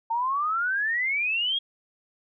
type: exponential sweep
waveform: sine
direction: up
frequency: 896 to 3322 Hz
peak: -23 dBFS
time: 0.1-1.59 s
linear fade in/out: 10 ms
effects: none